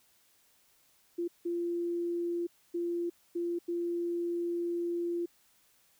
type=tone bursts at uneven times; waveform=sine; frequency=344.5 Hz; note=F4; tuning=24 cents flat; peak=-30 dBFS; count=5; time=1.18-1.28 / 1.45-2.47 / 2.74-3.1 / 3.35-3.59 / 3.68-5.26 s; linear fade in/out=10 ms; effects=white hiss -67 dBFS RMS until 5.99 s